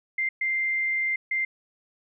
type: tone bursts at uneven times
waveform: sine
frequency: 2093 Hz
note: C7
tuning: in tune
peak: -23 dBFS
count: 3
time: 0.18-0.29 / 0.41-1.16 / 1.31-1.45 s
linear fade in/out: 5 ms
effects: none